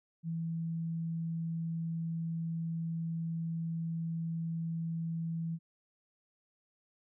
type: tone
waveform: sine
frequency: 164.81 Hz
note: E3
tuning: in tune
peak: -33 dBFS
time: 0.23-5.59 s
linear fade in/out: 50 ms
effects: none